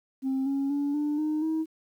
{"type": "tone with pitch steps", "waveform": "sine", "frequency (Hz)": [265.8, 275.5, 285.5, 295.9, 306.7, 317.9], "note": ["C4", "C#4", "D4", "D4", "D#4", "D#4"], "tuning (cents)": [27, -11, -49, 13, -25, 37], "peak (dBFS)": -23, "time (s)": [0.22, 1.66], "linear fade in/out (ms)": 50, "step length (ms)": 240, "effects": ["tanh soft clip ceiling -23 dBFS", "10-bit"]}